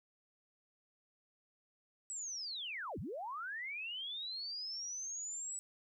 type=linear two-way sweep; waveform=sine; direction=down then up; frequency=7940 to 66.5 to 7940 Hz; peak=-40 dBFS; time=2.1-5.59 s; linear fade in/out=0 ms; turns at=2.99 s; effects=13-bit